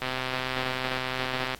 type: click train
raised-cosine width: 0.3 ms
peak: -13 dBFS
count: 198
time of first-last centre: 0.02-1.547 s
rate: 129 Hz
effects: pink hiss -49 dBFS RMS until 1.59 s + AAC 64 kbps